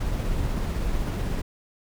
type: noise with tremolo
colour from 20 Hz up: brown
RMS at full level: -25 dBFS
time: 0-1.42 s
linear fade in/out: 10 ms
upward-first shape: triangle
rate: 16 Hz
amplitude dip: 25%
effects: none